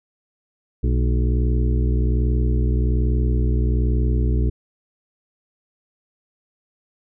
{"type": "harmonic tone with a mistuned harmonic", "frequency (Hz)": 61.2, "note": "B1", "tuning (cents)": -15, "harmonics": [1, 2, 4, 5, 6, 7], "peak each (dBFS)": [-17, -23, -29, -31, -33, -34], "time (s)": [0.83, 4.5], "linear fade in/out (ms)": 10, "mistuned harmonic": 4, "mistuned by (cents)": -150, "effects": []}